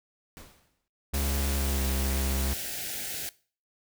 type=noise with exponential decay; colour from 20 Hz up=pink; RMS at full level=-45 dBFS; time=0.37-0.88 s; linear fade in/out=0 ms; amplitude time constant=110 ms
type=tone with pitch glide; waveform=45% pulse; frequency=69.3 to 67.17 Hz; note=C#2 to C2; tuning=0 to +46 cents; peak=-27 dBFS; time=1.13-2.54 s; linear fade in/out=10 ms; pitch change=-54 cents; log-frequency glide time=1.54-1.83 s
type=band-stop noise; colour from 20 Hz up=white; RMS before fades=-35 dBFS; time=1.14-3.29 s; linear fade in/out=0 ms; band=840 to 1400 Hz; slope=96 dB/octave
effects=noise-tail reverb RT60 0.4 s tail -20 dB re dry